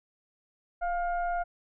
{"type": "tone with frequency modulation", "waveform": "sine", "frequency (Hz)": 698.5, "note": "F5", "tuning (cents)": 0, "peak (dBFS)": -27, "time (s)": [0.81, 1.44], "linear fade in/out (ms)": 20, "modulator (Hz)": 718, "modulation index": 0.65, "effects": []}